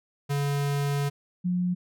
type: tone pair in turn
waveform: square / sine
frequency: 142.2 / 179.16 Hz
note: C#3 / F3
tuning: +45 / +44 cents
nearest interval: major third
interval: 399 cents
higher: second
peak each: -25 / -23 dBFS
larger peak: second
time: 0.29-1.1 / 1.44-1.75 s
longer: first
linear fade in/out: 20 ms
effects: none